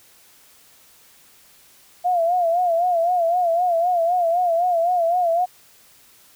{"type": "tone with vibrato", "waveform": "sine", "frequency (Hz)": 694, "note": "F5", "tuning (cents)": -11, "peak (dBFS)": -16, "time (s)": [2.04, 5.46], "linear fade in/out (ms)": 20, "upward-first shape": "sine", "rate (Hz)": 3.9, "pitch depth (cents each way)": 89, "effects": ["white hiss -52 dBFS RMS until 6.35 s"]}